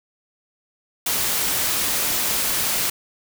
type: noise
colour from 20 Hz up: white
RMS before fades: -22 dBFS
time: 1.06-2.9 s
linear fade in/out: 5 ms
effects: none